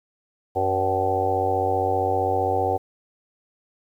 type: harmonic tone with a mistuned harmonic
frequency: 95.3 Hz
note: G2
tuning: 48 cents flat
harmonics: 1 / 3 / 4 / 5 / 6 / 7 / 8 / 9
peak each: -30 / -34 / -29 / -26 / -29 / -34 / -23 / -32 dBFS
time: 0.55-2.78 s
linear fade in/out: 20 ms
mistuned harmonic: 6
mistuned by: -47 cents
effects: 9-bit